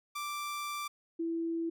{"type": "tone pair in turn", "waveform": ["sawtooth", "sine"], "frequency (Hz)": [1174.7, 331.6], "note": ["D6", "E4"], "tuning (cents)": [0, 10], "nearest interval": "octave + minor seventh", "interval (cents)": 2190, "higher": "first", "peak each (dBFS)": [-32, -31], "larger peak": "second", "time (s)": [[0.15, 0.88], [1.19, 1.7]], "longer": "first", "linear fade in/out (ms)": 10, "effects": []}